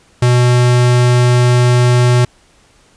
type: tone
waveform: square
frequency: 123 Hz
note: B2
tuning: 7 cents flat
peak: -8 dBFS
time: 0.22-2.25 s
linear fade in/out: 5 ms
effects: pink hiss -50 dBFS RMS until 2.96 s + resampled to 22050 Hz